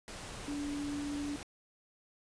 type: tone in noise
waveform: sine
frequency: 288.9 Hz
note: D4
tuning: 28 cents flat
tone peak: -35 dBFS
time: 0.48-1.36 s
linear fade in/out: 0 ms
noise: pink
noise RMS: -45 dBFS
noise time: 0.08-1.43 s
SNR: +7 dB
effects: resampled to 22050 Hz